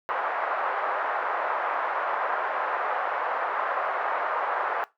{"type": "band-pass noise", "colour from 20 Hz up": "white", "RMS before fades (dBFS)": -28, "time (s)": [0.09, 4.84], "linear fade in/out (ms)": 0, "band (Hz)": [560, 1400], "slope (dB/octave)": 24, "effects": ["noise-tail reverb RT60 0.2 s tail -19 dB re dry"]}